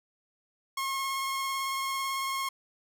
sawtooth tone with vibrato, 1081 Hz, C#6, 44 cents flat, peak -26 dBFS, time 0.77-2.49 s, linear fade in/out 5 ms, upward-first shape sine, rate 18 Hz, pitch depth 14 cents each way, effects none

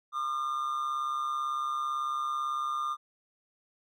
triangle tone with amplitude modulation, 1207 Hz, D6, 47 cents sharp, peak -25 dBFS, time 0.12-2.97 s, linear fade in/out 50 ms, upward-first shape sine, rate 138 Hz, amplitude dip 55%, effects none

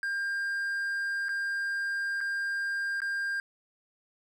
triangle tone with dropouts, 1600 Hz, G6, 35 cents sharp, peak -27 dBFS, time 0.03-3.4 s, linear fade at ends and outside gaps 1 ms, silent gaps 1.285-1.291 / 2.206-2.211 / 3.004-3.018 s, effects none

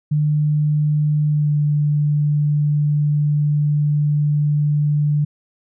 sine tone with pitch glide, 150 to 147.93 Hz, D3 to D3, +37 to +13 cents, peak -14 dBFS, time 0.11-5.25 s, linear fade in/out 10 ms, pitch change -24 cents, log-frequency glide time 1.3-1.53 s, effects none

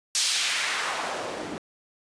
white noise with band-pass filter sweep, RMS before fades -28 dBFS, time 0.15-1.58 s, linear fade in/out 0 ms, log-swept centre 5500 to 260 Hz, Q 1.1, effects resampled to 22050 Hz

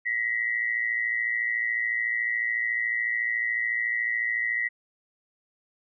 sine tone pair together, 1915.1 / 2029 Hz, A#6 / B6, +46 / +46 cents, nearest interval minor second, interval 100 cents, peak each -26 / -29 dBFS, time 0.05-4.69 s, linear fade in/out 20 ms, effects none

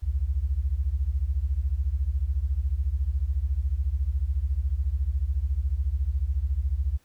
sine beating tone pair, 61 / 75 Hz, B1 / D2, -21 / +37 cents, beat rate 14 Hz, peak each -26 dBFS, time 0.02-6.98 s, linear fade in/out 20 ms, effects pink hiss -65 dBFS RMS until 7.04 s

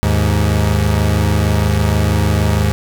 30% pulse tone pair together, 78 / 104.36 Hz, D#2 / G#2, +5 / +9 cents, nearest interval perfect fourth, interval 504 cents, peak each -12 dBFS, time 0.03-2.72 s, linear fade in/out 0 ms, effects none

